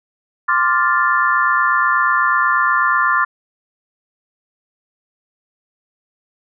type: chord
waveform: sine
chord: D minor seventh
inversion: third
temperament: equal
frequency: 1046.5 / 1174.7 / 1396.9 / 1760 Hz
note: C6 / D6 / F6 / A6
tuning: 0 / 0 / 0 / 0 cents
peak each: -18 dBFS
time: 0.48-3.25 s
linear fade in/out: 10 ms
effects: none